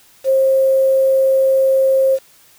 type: tone with quantisation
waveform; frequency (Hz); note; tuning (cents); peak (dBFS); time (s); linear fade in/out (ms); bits
sine; 533; C5; +32; -10; 0.24-2.19; 50; 6
effects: white hiss -49 dBFS RMS until 2.58 s